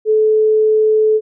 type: tone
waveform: sine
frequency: 433 Hz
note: A4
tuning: 28 cents flat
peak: -9 dBFS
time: 0.05-1.21 s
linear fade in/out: 50 ms
effects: none